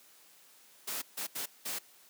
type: noise bursts at uneven times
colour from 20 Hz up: white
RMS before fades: -37 dBFS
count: 4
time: 0.87-1.02 / 1.17-1.27 / 1.35-1.46 / 1.65-1.79 s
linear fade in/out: 10 ms
effects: white hiss -60 dBFS RMS until 2.09 s + high-pass 200 Hz 12 dB/octave